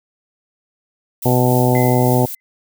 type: noise with tremolo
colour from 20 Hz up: violet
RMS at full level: -26 dBFS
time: 1.22-2.35 s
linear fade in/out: 5 ms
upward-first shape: sine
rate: 3.6 Hz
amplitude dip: 30%
type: harmonic tone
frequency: 125.1 Hz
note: B2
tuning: 23 cents sharp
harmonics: 1 / 2 / 3 / 4 / 5 / 6 / 7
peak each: -15 / -18 / -20 / -21 / -22 / -23 / -23 dBFS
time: 1.25-2.26 s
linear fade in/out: 10 ms
type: tone with exponential decay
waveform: sine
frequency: 2042 Hz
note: C7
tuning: 43 cents flat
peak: -24 dBFS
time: 1.75-2.4 s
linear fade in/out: 0 ms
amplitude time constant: 140 ms
effects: none